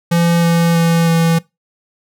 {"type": "tone with pitch steps", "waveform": "square", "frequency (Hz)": [170.1, 168.63, 167.18, 165.74], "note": ["F3", "E3", "E3", "E3"], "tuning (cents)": [-45, 40, 25, 10], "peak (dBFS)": -11, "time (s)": [0.11, 1.39], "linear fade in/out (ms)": 10, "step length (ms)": 320, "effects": ["noise-tail reverb RT60 0.2 s tail -21 dB re dry"]}